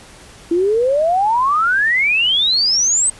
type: exponential sweep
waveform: sine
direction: up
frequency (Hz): 329.6 to 8372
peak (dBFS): -12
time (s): 0.51-3.1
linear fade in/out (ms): 5
effects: pink hiss -41 dBFS RMS until 3.19 s + resampled to 24000 Hz